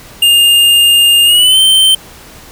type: tone with pitch glide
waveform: square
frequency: 2816 to 3107 Hz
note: F7 to G7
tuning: +14 to -16 cents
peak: -5 dBFS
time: 0.22-1.95 s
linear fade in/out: 5 ms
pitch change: +170 cents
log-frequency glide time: 1.25-1.59 s
effects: pink hiss -35 dBFS RMS until 2.51 s